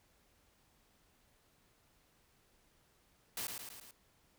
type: noise with echo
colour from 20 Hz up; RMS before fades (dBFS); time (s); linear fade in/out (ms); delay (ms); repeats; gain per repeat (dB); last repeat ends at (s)
white; -40; 3.37-3.47; 2; 110; 4; -4; 3.91
effects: pink hiss -71 dBFS RMS until 4.38 s